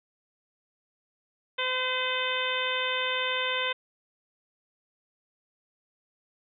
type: harmonic tone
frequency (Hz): 511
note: C5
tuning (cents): -41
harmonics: 1 / 2 / 3 / 4 / 5 / 6 / 7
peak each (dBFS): -34 / -34 / -34 / -34 / -34 / -34 / -34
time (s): 1.58-3.73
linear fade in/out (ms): 10
effects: none